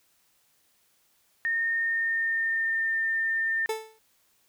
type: tone with pitch glide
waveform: sine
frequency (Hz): 1832 to 1804.7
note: A#6 to A6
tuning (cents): -31 to +43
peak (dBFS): -24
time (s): 1.45-3.66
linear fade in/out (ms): 0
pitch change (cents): -26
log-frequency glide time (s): 1.76-2.95
type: tone with exponential decay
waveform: 30% pulse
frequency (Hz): 440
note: A4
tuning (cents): 0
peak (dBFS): -22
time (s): 3.69-3.99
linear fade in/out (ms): 5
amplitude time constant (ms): 65
effects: white hiss -67 dBFS RMS until 4.48 s